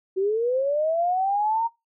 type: linear sweep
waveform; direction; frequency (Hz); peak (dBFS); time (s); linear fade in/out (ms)
sine; up; 369.8 to 932.3; -20; 0.16-1.68; 20
effects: noise-tail reverb RT60 0.2 s tail -20 dB re dry